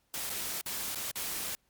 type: noise with dropouts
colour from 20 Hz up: white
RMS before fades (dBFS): -36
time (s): 0.14-1.55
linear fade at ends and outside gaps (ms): 0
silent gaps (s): 0.295-0.301 / 0.611-0.661 / 0.947-0.957 / 1.112-1.157
effects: pink hiss -73 dBFS RMS until 1.69 s + MP3 96 kbps